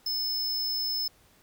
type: tone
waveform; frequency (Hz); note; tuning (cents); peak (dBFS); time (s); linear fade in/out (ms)
square; 5230; E8; -15; -28; 0.06-1.08; 5
effects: pink hiss -61 dBFS RMS until 1.42 s